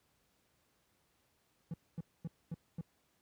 triangle tone bursts, 164.81 Hz, E3, in tune, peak -35 dBFS, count 5, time 1.71-2.81 s, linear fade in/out 2 ms, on 28 ms, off 240 ms, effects pink hiss -75 dBFS RMS until 3.21 s + high-pass 60 Hz 12 dB/octave

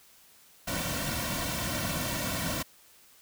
pink noise with comb filter, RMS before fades -32 dBFS, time 0.67-2.63 s, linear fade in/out 10 ms, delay 2.4 ms, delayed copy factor -0.9, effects white hiss -58 dBFS RMS until 3.21 s

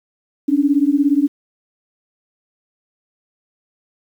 sine beating tone pair, 277.2 / 294.2 Hz, C#4 / D4, 0 / +3 cents, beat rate 17 Hz, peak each -15 dBFS, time 0.48-1.28 s, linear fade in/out 10 ms, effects 8-bit

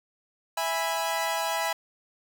sawtooth chord, E major, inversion none, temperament equal with one note detuned, 659.3 / 825.3 / 987.8 Hz, E5 / G#5 / B5, 0 / -11 / 0 cents, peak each -27 dBFS, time 0.57-1.73 s, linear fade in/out 5 ms, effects none

